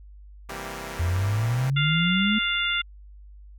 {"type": "chord", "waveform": "5% pulse", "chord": "C dominant seventh", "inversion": "none", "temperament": "equal", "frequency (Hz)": [130.81, 164.81, 196, 233.1], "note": ["C3", "E3", "G3", "Bb3"], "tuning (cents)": [0, 0, 0, 0], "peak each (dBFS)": -28, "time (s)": [0.49, 1.7], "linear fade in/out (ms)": 2}
{"type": "exponential sweep", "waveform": "sine", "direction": "up", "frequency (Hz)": [82.41, 220], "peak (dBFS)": -21, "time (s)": [0.99, 2.39], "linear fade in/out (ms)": 10}
{"type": "harmonic tone", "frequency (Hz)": 698.5, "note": "F5", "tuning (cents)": 0, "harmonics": [2, 3, 4, 5], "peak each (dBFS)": [-28, -28, -28, -28], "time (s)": [1.76, 2.82], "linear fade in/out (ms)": 10}
{"effects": ["added 50 Hz sine -43 dBFS peak until 3.58 s"]}